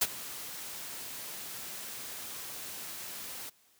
white noise with ADSR envelope, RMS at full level -24 dBFS, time 0.01-3.5 s, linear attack 10 ms, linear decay 40 ms, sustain -18 dB, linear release 14 ms, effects white hiss -66 dBFS RMS until 3.79 s + high-pass 80 Hz 12 dB/octave

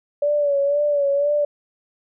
sine tone with vibrato, 574 Hz, D5, 40 cents flat, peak -16 dBFS, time 0.22-1.45 s, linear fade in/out 5 ms, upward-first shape sine, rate 2 Hz, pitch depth 49 cents each way, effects none

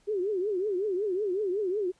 sine tone with vibrato, 392 Hz, G4, in tune, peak -26 dBFS, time 0.07-1.92 s, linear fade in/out 20 ms, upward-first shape triangle, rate 5.4 Hz, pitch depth 210 cents each way, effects pink hiss -66 dBFS RMS until 1.99 s + resampled to 22050 Hz

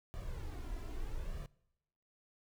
brown noise with flanger, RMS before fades -41 dBFS, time 0.14-1.46 s, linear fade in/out 0 ms, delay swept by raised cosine 1.7 to 3 ms, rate 0.79 Hz, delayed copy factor +0.65, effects noise-tail reverb RT60 0.9 s tail -23 dB re dry

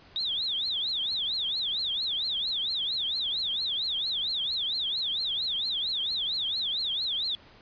sine tone with vibrato, 3648 Hz, A#7, 38 cents flat, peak -27 dBFS, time 0.16-7.35 s, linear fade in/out 0 ms, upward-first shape triangle, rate 4.4 Hz, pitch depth 290 cents each way, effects pink hiss -54 dBFS RMS until 7.61 s + resampled to 11025 Hz

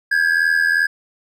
triangle ring-modulated tone, 1645 Hz, G#6, 17 cents flat, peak -9 dBFS, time 0.11-0.87 s, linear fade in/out 10 ms, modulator 41.3 Hz, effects none

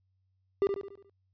triangle tone with echo, 397.3 Hz, G4, 23 cents sharp, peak -20 dBFS, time 0.62-0.67 s, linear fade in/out 0 ms, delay 71 ms, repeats 6, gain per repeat -6 dB, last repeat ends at 1.096 s, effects added 94 Hz sine -70 dBFS peak until 1.33 s + resampled to 11025 Hz

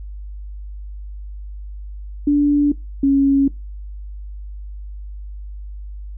sine tone pair in turn, 290 / 275.9 Hz, D4 / C#4, -22 / -8 cents, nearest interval minor second, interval 86 cents, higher first, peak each -11 dBFS, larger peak neither, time 2.27-2.72 / 3.03-3.48 s, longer neither, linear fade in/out 5 ms, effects noise-tail reverb RT60 0.2 s tail -20 dB re dry + added 50 Hz sine -29 dBFS peak until 6.17 s

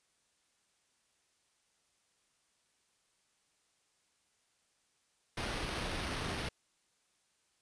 pink noise with sample-and-hold, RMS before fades -38 dBFS, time 5.37-6.49 s, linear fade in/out 5 ms, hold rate 7350 Hz, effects white hiss -75 dBFS RMS until 7.61 s + resampled to 22050 Hz

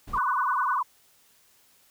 brown noise, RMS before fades -38 dBFS, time 0.07-0.19 s, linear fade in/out 10 ms
sine tone with vibrato, 1089 Hz, C#6, 31 cents flat, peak -23 dBFS, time 0.13-0.83 s, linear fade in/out 10 ms, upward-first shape triangle, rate 20 Hz, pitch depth 230 cents each way
sine tone with tremolo, 1489 Hz, F#6, 11 cents sharp, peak -27 dBFS, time 0.17-0.79 s, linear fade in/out 10 ms, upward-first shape sine, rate 9.7 Hz, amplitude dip 85%
effects white hiss -61 dBFS RMS until 1.9 s

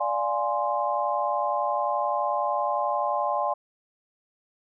sine chord, D half-diminished seventh, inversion none, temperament equal, 587.3 / 698.5 / 830.6 / 1046.5 Hz, D5 / F5 / Ab5 / C6, 0 / 0 / 0 / 0 cents, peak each -29 / -30 / -28 / -28 dBFS, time 0-3.54 s, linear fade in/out 10 ms, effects none

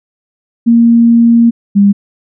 sine tone pair in turn, 233.1 / 201 Hz, A#3 / G3, 0 / +44 cents, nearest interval minor third, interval 256 cents, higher first, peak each -3 dBFS, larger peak neither, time 0.66-1.51 / 1.75-1.93 s, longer first, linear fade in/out 20 ms, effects none

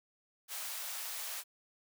white high-pass noise, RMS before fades -41 dBFS, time 0.48-1.44 s, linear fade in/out 50 ms, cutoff 610 Hz, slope 24 dB/octave, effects none

